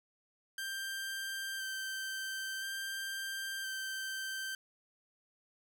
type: tone with vibrato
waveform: sawtooth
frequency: 1568 Hz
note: G6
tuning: in tune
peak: -34 dBFS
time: 0.58-4.55 s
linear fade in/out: 2 ms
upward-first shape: square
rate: 0.49 Hz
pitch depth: 12 cents each way
effects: none